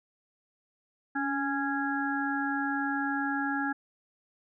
harmonic tone with a mistuned harmonic, 276.2 Hz, C#4, 6 cents flat, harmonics 1 / 3 / 5 / 6, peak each -31 / -34 / -36 / -33 dBFS, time 1.15-3.73 s, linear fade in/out 10 ms, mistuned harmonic 1, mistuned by +28 cents, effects none

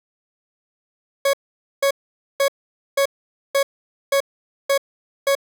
40% pulse tone bursts, 554.4 Hz, C#5, in tune, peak -14 dBFS, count 8, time 1.25-5.352 s, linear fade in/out 5 ms, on 84 ms, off 490 ms, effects none

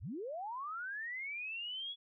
sine linear sweep, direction up, 47.58 to 3400 Hz, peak -39 dBFS, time 0-1.96 s, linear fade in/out 50 ms, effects none

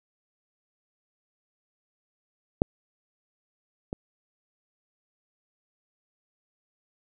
clicks, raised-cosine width 2 ms, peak -6 / -18 dBFS, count 2, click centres 2.619 / 3.929 s, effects none

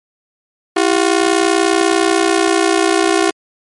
sawtooth ring-modulated tone, 361.1 Hz, F#4, 42 cents flat, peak -4 dBFS, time 0.76-3.31 s, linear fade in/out 10 ms, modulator 30.1 Hz, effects MP3 48 kbps

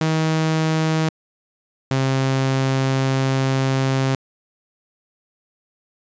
sawtooth tone pair in turn, 158.7 / 133.45 Hz, D#3 / C3, +35 / +35 cents, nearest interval minor third, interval 300 cents, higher first, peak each -13 dBFS, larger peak neither, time 0.01-1.09 / 1.91-4.15 s, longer second, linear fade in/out 2 ms, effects resampled to 16000 Hz

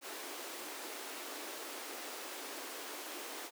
pink high-pass noise, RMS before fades -45 dBFS, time 0.01-3.51 s, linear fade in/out 50 ms, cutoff 280 Hz, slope 48 dB/octave, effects none

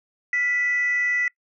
sine tone with frequency modulation, 1975.5 Hz, B6, in tune, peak -19 dBFS, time 0.33-1.28 s, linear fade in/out 2 ms, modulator 566 Hz, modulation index 0.26, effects noise-tail reverb RT60 0.1 s tail -24 dB re dry + tanh soft clip ceiling -15 dBFS

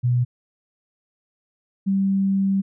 sine tone pair in turn, 122.9 / 194.71 Hz, B2 / G3, -8 / -11 cents, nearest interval minor sixth, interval 797 cents, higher second, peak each -16 / -17 dBFS, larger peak first, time 0.03-0.25 / 1.86-2.62 s, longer second, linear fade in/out 20 ms, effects none

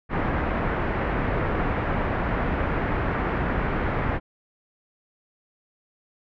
pink low-pass noise, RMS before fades -25 dBFS, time 0.09-4.2 s, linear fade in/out 50 ms, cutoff 2000 Hz, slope 24 dB/octave, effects none

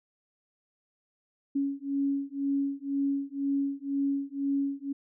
sine beating tone pair, 277.2 / 279.2 Hz, C#4 / C#4, 0 / +13 cents, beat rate 2 Hz, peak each -30 dBFS, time 1.55-4.93 s, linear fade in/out 10 ms, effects none

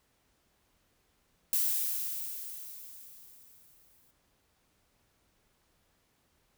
violet noise with exponential decay, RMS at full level -27 dBFS, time 1.53-4.11 s, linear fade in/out 1 ms, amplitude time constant 560 ms, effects pink hiss -72 dBFS RMS until 6.57 s

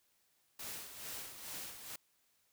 white noise with tremolo, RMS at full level -44 dBFS, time 0.59-1.96 s, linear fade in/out 5 ms, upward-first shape sine, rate 2.3 Hz, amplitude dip 60%, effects white hiss -75 dBFS RMS until 2.52 s

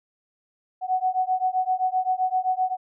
sine beating tone pair, 740 / 747.7 Hz, F#5 / F#5, 0 / +18 cents, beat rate 7.7 Hz, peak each -24 dBFS, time 0.81-2.77 s, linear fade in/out 50 ms, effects none

